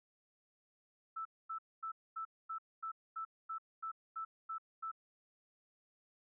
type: tone bursts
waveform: sine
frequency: 1318.5 Hz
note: E6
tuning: in tune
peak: -39 dBFS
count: 12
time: 1.16-4.916 s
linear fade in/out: 10 ms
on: 93 ms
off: 240 ms
effects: none